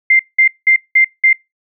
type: tone bursts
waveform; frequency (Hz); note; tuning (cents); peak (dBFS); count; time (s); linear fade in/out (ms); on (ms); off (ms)
sine; 2093; C7; 0; -6; 5; 0.1-1.33; 5; 94; 190
effects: noise-tail reverb RT60 0.2 s tail -23 dB re dry